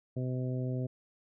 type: harmonic tone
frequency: 127.6 Hz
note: C3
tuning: 43 cents flat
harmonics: 1 / 2 / 3 / 4 / 5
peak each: -32 / -38 / -42 / -44 / -46 dBFS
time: 0.16-0.87 s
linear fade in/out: 10 ms
effects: none